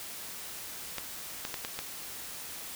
clicks, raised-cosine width 0.2 ms, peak -17 dBFS, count 5, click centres 0.983 / 1.451 / 1.542 / 1.649 / 1.79 s, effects white hiss -42 dBFS RMS until 2.75 s

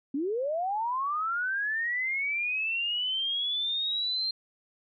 sine linear sweep, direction up, 260 to 4186 Hz, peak -27 dBFS, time 0.14-4.31 s, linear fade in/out 5 ms, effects none

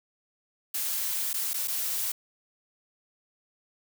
blue noise with dropouts, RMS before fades -30 dBFS, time 0.74-2.12 s, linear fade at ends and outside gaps 5 ms, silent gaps 1.332-1.34 / 1.534-1.541 / 1.675-1.68 s, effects none

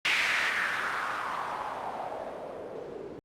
blue noise with low-pass filter sweep, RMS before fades -32 dBFS, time 0.05-3.19 s, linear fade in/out 0 ms, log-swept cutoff 2400 to 370 Hz, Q 3.1, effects Opus 48 kbps

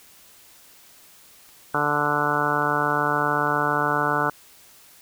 click train, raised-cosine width 0.2 ms, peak -33 dBFS, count 8, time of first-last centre 1.49-3.473 s, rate 3.53 Hz
harmonic tone, 147.1 Hz, D3, 3 cents sharp, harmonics 1 / 2 / 3 / 4 / 5 / 6 / 7 / 8 / 9 / 10, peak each -32 / -31 / -30 / -31 / -30 / -28 / -29 / -29 / -27 / -26 dBFS, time 1.74-4.3 s, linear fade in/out 5 ms
effects white hiss -51 dBFS RMS until 5.01 s

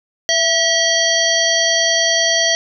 harmonic tone with a mistuned harmonic, 645 Hz, E5, 38 cents flat, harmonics 1 / 3 / 5 / 7 / 9, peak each -19 / -19 / -19 / -19 / -19 dBFS, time 0.29-2.55 s, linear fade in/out 0 ms, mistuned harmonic 1, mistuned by +62 cents, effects none

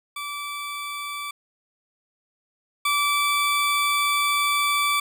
20% pulse tone pair in turn, 1159 / 1159 Hz, D6 / D6, -23 / -23 cents, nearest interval unison, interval 0 cents, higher neither, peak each -25 / -15 dBFS, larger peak second, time 0.16-1.31 / 2.85-5 s, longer second, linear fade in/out 5 ms, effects none

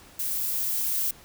violet noise with level ramp, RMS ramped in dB -29 to -26 dBFS, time 0.19-1.11 s, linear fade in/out 5 ms, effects pink hiss -51 dBFS RMS until 1.24 s

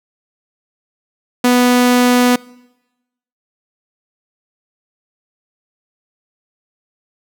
sawtooth tone, 246.8 Hz, B3, 1 cent flat, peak -5 dBFS, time 1.44-2.36 s, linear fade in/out 5 ms, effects noise-tail reverb RT60 1.0 s tail -24 dB re dry

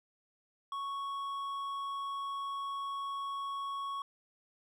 triangle tone with hard clipping, 1108.7 Hz, C#6, in tune, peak -37 dBFS, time 0.72-4.02 s, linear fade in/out 2 ms, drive 9 dB, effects none

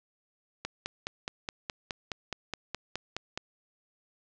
click train, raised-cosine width 0.2 ms, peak -16 dBFS, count 14, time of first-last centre 0.65-3.375 s, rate 4.77 Hz, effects low-pass 7000 Hz 12 dB/octave

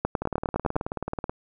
two click trains, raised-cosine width 1 ms, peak -9 / -15 dBFS, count 8 / 21, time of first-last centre 0.05-0.764 / 0.22-1.295 s, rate 9.8 / 18.6 Hz, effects none

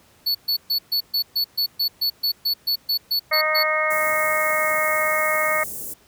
square tone bursts, 4435 Hz, C#8, in tune, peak -19 dBFS, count 16, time 0.26-3.634 s, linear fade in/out 10 ms, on 89 ms, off 130 ms
harmonic tone, 309.9 Hz, D#4, 7 cents flat, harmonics 2 / 3 / 4 / 5 / 6 / 7, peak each -24 / -34 / -24 / -35 / -26 / -23 dBFS, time 3.31-5.64 s, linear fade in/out 10 ms
white band-stop noise, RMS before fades -32 dBFS, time 3.9-5.94 s, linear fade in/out 10 ms, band 530 to 7400 Hz, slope 24 dB/octave
effects pink hiss -55 dBFS RMS until 6.07 s + high-pass 60 Hz 12 dB/octave

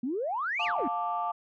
sine exponential two-way sweep, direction up then down, 230 to 2960 to 230 Hz, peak -28 dBFS, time 0.03-0.88 s, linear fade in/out 5 ms, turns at 0.64 s
sine chord, D minor, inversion first, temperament just, 704.8 / 881 / 1174.7 Hz, F5 / A5 / D6, +16 / +2 / 0 cents, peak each -32 dBFS, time 0.59-1.32 s, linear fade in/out 10 ms
effects tanh soft clip ceiling -20 dBFS

